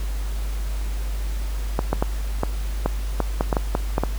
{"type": "clicks", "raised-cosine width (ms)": 1, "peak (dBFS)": -6, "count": 12, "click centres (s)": [1.791, 1.93, 2.025, 2.434, 2.86, 3.203, 3.409, 3.528, 3.568, 3.751, 3.981, 4.036], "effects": ["added 50 Hz sine -23 dBFS peak until 4.18 s", "pink hiss -40 dBFS RMS until 4.18 s"]}